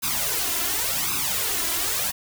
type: noise with flanger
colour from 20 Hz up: white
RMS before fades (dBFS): -25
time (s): 0.02-2.12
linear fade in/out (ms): 20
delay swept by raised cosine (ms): 0.79 to 2.99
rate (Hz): 0.9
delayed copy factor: +0.8
effects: none